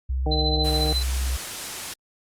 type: tone with pitch glide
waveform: sine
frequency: 64.9 to 64.49 Hz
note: C2 to C2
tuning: -13 to -24 cents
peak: -22 dBFS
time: 0.09-1.37 s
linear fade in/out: 10 ms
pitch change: -11 cents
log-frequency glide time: 0.39-0.87 s
type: harmonic tone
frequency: 153.7 Hz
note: D#3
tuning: 21 cents flat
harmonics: 1 / 2 / 3 / 4 / 5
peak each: -30 / -30 / -29 / -34 / -30 dBFS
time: 0.26-0.93 s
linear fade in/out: 2 ms
type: tone with tremolo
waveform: sine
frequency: 4036 Hz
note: B7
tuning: 37 cents sharp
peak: -21 dBFS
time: 0.31-1.03 s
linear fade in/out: 10 ms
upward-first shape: triangle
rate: 14 Hz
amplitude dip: 75%
type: noise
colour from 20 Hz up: white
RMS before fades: -32 dBFS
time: 0.64-1.94 s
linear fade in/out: 10 ms
effects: low-pass 11000 Hz 12 dB/octave + Opus 48 kbps